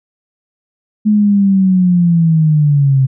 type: linear sweep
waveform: sine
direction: down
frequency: 213.8 to 130.81 Hz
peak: -7 dBFS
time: 1.05-3.07 s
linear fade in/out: 20 ms
effects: none